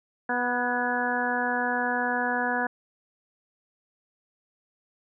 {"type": "harmonic tone with a mistuned harmonic", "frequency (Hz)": 245.8, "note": "B3", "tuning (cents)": -8, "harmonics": [1, 2, 3, 4, 5, 6, 7], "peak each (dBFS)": [-32, -33, -30, -32, -42, -31, -30], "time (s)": [0.29, 2.67], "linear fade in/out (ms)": 5, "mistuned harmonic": 7, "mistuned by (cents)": -27, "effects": []}